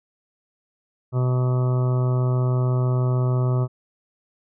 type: harmonic tone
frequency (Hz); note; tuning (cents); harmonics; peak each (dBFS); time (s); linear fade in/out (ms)
126.3; B2; +39; 1 / 2 / 3 / 4 / 5 / 6 / 7 / 8 / 9 / 10; -18 / -35 / -30 / -37 / -34 / -46 / -41 / -44 / -38 / -41; 1.12-3.68; 50
effects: none

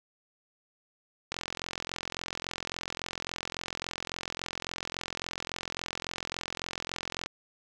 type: click train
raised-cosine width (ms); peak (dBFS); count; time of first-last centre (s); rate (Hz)
0.2; -16; 260; 1.32-7.26; 43.6
effects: none

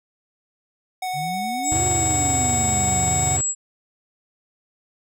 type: tone with vibrato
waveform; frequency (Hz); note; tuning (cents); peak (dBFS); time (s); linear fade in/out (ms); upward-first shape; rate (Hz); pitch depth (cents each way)
square; 740; F#5; 0; -25; 1.02-3.37; 5; square; 9.6; 8
type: exponential two-way sweep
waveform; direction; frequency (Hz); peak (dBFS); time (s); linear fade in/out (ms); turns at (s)
sine; up then down; 138.59 to 365.7 to 138.59; -29; 1.13-3.41; 50; 1.85
type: tone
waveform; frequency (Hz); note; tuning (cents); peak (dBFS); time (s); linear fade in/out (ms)
sine; 7650; A#8; +44; -20; 1.63-3.55; 50
type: chord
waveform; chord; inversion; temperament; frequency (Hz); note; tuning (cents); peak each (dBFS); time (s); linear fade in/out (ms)
square; E augmented; none; just; 82.41 / 103.01 / 128.76; E2 / G#2 / B#2; 0 / -14 / -27; -30; 1.72-3.41; 0
effects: none

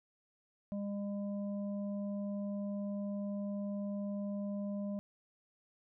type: harmonic tone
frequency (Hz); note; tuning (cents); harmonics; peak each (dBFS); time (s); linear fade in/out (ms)
202.1; G#3; -47; 1 / 3 / 5; -36 / -44 / -60; 0.72-4.99; 0
effects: none

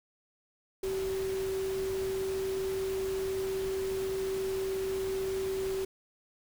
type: tone in noise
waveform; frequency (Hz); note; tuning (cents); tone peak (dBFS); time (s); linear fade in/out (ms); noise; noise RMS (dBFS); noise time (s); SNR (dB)
sine; 383.1; G4; -40; -30; 0.83-5.85; 5; pink; -43; 0.83-5.85; +10
effects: none

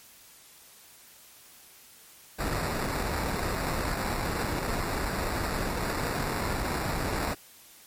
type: noise with sample-and-hold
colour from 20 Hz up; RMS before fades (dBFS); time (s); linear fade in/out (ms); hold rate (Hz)
pink; -30; 2.38-7.35; 20; 3150
effects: white hiss -53 dBFS RMS until 7.86 s + MP3 64 kbps

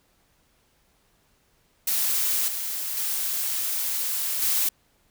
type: noise with level steps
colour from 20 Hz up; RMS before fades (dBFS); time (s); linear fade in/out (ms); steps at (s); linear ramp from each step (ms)
blue; -24 / -30 / -27 / -23; 1.87-4.69; 5; 2.48 / 2.97 / 4.42; 2
effects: pink hiss -65 dBFS RMS until 5.1 s

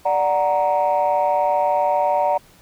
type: chord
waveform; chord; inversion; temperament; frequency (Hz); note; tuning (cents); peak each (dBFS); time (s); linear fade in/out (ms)
sine; D augmented; none; equal; 587.3 / 740 / 932.3; D5 / F#5 / A#5; 0 / 0 / 0; -19; 0.05-2.38; 10
effects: tanh soft clip ceiling -10 dBFS + pink hiss -51 dBFS RMS until 2.61 s

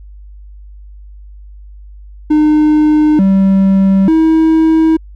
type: tone with pitch steps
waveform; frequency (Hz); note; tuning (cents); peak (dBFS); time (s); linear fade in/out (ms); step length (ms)
triangle; 304.2 / 193.5 / 320.5; D#4 / G3 / E4; -39 / -22 / -49; -4; 2.3-4.97; 10; 890
effects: added 50 Hz sine -31 dBFS peak until 5.15 s

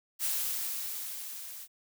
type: noise with level ramp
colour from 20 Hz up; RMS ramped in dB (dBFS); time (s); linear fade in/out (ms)
blue; -30 to -45; 0.19-1.68; 50
effects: none

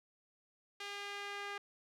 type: tone with band-pass filter sweep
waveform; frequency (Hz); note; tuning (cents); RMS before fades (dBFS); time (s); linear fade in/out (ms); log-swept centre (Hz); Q
sawtooth; 404.4; G#4; -46; -44; 0.8-1.58; 5; 2900 to 1800; 1.1
effects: none

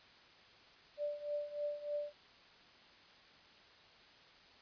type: tone with tremolo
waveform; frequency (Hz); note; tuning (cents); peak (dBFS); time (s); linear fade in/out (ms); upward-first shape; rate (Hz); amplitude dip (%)
sine; 587.3; D5; 0; -34; 0.97-2.13; 50; triangle; 3.3; 85
effects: white hiss -61 dBFS RMS until 4.61 s + resampled to 11025 Hz

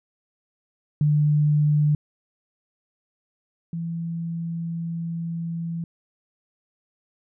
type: tone pair in turn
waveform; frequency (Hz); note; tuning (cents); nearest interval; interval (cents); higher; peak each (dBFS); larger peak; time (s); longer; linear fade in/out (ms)
sine; 149.2 / 167.08; D3 / E3; +28 / +24; major second; 196; second; -16 / -26; first; 1.01-1.95 / 3.73-5.84; second; 2
effects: none

